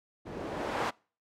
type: noise with low-pass filter sweep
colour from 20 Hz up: blue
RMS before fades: -35 dBFS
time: 0.25-0.91 s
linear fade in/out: 20 ms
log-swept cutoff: 300 to 990 Hz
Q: 0.92
effects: noise-tail reverb RT60 0.4 s tail -26 dB re dry